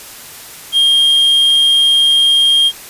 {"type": "tone", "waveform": "triangle", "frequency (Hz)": 3221, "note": "G7", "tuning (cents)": 46, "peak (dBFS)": -6, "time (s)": [0.72, 2.72], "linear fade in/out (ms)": 50, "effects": ["white hiss -33 dBFS RMS until 2.89 s", "resampled to 32000 Hz"]}